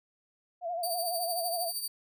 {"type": "tone with vibrato", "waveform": "sine", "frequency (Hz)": 690, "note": "F5", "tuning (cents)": -21, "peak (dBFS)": -31, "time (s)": [0.61, 1.72], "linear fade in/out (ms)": 50, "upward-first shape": "sine", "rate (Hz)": 12, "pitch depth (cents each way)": 76}
{"type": "tone with tremolo", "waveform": "15% pulse", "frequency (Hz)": 4625, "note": "D8", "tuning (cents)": -27, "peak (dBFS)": -24, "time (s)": [0.83, 1.88], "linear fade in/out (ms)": 5, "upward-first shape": "triangle", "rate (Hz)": 13, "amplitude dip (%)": 65}
{"effects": []}